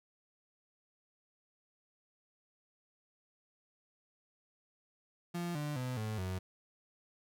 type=tone with pitch steps; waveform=35% pulse; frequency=173.2 / 148.19 / 126.79 / 108.48 / 92.82 Hz; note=F3 / D3 / B2 / A2 / F#2; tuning=-14 / +16 / +46 / -24 / +6 cents; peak=-34 dBFS; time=5.34-6.39 s; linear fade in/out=10 ms; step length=210 ms; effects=none